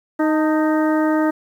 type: harmonic tone with a mistuned harmonic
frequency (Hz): 311.1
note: D#4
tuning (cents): 0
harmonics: 1 / 2 / 3 / 4 / 5 / 6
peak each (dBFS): -16 / -22 / -26 / -28 / -30 / -32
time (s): 0.19-1.31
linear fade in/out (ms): 10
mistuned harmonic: 3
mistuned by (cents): -51
effects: 8-bit